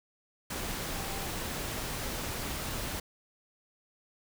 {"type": "tone in noise", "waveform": "sine", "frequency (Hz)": 784, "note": "G5", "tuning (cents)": 0, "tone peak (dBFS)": -45, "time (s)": [0.96, 1.27], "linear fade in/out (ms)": 5, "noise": "pink", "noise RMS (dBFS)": -36, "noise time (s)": [0.5, 3], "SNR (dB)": -12, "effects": []}